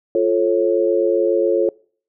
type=chord; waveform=sine; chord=F augmented; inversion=none; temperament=just; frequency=349.2 / 436.5 / 545.7 Hz; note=F4 / A4 / C#5; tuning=0 / -14 / -27 cents; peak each=-18 dBFS; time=0.15-1.69 s; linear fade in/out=2 ms; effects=noise-tail reverb RT60 0.5 s tail -26 dB re dry